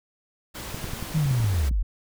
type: noise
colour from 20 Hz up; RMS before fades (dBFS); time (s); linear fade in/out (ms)
pink; -36; 0.54-1.7; 20
type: clicks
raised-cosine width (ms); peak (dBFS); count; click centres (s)
5; -20; 11; 0.745 / 0.843 / 0.935 / 1.026 / 1.174 / 1.258 / 1.311 / 1.403 / 1.444 / 1.541 / 1.712
type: linear sweep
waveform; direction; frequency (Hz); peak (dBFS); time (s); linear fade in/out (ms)
sine; down; 162.3 to 39.52; -20; 1.14-1.83; 10
effects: none